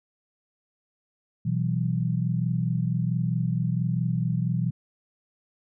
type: chord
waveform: sine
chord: B suspended fourth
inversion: none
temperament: equal with one note detuned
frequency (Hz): 123.47 / 164.81 / 189.32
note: B2 / E3 / F#3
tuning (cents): 0 / 0 / +40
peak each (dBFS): -26 / -26 / -31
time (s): 1.45-4.71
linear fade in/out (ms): 10
effects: none